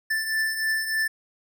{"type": "beating tone pair", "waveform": "square", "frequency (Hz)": [1761, 1764.3], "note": ["A6", "A6"], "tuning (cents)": [1, 4], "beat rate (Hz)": 3.3, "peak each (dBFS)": [-32, -25], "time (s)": [0.1, 1.08], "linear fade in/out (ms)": 10, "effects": []}